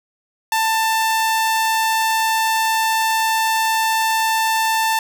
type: tone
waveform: sawtooth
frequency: 889 Hz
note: A5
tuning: 18 cents sharp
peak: -12 dBFS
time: 0.52-4.99 s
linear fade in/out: 2 ms
effects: none